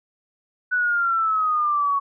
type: exponential sweep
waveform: sine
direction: down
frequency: 1493 to 1110 Hz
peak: -18 dBFS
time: 0.71-2 s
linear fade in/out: 20 ms
effects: none